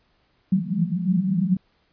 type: band-pass noise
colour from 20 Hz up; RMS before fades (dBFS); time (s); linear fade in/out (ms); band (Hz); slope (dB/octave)
pink; -22; 0.52-1.57; 5; 170 to 200; 96
effects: pink hiss -65 dBFS RMS until 1.92 s + resampled to 11025 Hz